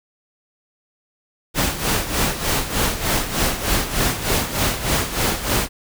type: noise with tremolo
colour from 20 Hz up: pink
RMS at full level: -18 dBFS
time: 1.54-5.69 s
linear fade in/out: 50 ms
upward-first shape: sine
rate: 3.3 Hz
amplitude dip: 70%
effects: none